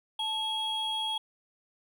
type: tone pair together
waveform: triangle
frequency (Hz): 874 / 3298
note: A5 / G#7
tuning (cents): -12 / -13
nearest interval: octave + major seventh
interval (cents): 2299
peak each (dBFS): -33 / -29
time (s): 0.19-1.18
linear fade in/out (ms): 5
effects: none